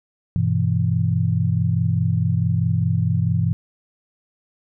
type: chord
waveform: sine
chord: E minor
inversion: first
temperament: just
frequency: 98.89 / 123.61 / 164.81 Hz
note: G2 / B2 / E3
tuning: +16 / +2 / 0 cents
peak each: -21 dBFS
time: 0.36-3.53 s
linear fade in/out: 0 ms
effects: none